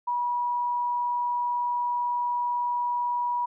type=tone; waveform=sine; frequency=969 Hz; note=B5; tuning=33 cents flat; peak=-24 dBFS; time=0.07-3.46 s; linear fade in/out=10 ms; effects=none